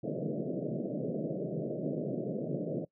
pink band-pass noise, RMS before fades -35 dBFS, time 0.03-2.85 s, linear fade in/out 5 ms, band 130 to 640 Hz, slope 96 dB/octave, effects noise-tail reverb RT60 0.1 s tail -21 dB re dry

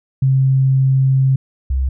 sine tone pair in turn, 133.3 / 65.88 Hz, C3 / C2, +33 / +12 cents, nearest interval octave, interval 1221 cents, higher first, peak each -10 / -14 dBFS, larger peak first, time 0.22-1.36 / 1.7-1.89 s, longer first, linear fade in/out 5 ms, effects none

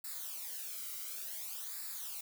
blue noise with flanger, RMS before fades -43 dBFS, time 0.04-2.21 s, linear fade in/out 5 ms, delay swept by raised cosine 0.32 to 1.17 ms, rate 0.56 Hz, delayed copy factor -0.75, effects none

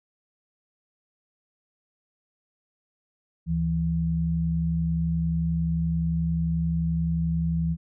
sine tone pair together, 73.41 / 164.81 Hz, D2 / E3, 0 / 0 cents, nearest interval octave + major second, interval 1400 cents, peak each -29 / -23 dBFS, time 3.46-7.77 s, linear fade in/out 50 ms, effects none

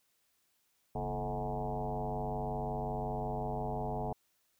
sine tone with frequency modulation, 435 Hz, A4, 20 cents flat, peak -33 dBFS, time 0.95-4.13 s, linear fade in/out 5 ms, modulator 99.5 Hz, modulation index 4.2, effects white hiss -75 dBFS RMS until 4.59 s

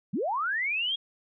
sine linear sweep, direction up, 147.4 to 3322 Hz, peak -26 dBFS, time 0.13-0.96 s, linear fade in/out 10 ms, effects none

